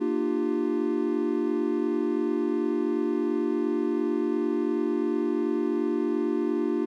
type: chord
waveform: triangle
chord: G minor seventh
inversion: first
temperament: equal with one note detuned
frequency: 233.1 / 300.4 / 349.2 / 392 Hz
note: Bb3 / D4 / F4 / G4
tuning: 0 / +39 / 0 / 0 cents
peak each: -29 / -26 / -26 / -29 dBFS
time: 0-6.86 s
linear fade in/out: 20 ms
effects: none